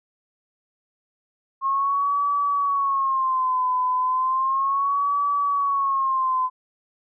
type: tone with vibrato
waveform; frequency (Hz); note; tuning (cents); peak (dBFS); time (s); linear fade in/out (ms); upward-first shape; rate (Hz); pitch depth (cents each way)
sine; 1075; C6; +47; -19; 1.61-6.5; 50; sine; 0.34; 110
effects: none